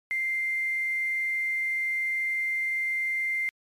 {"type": "tone with quantisation", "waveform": "sine", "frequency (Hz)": 2093, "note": "C7", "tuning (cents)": 0, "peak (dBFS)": -25, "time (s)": [0.11, 3.49], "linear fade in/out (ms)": 0, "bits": 8, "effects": ["MP3 64 kbps"]}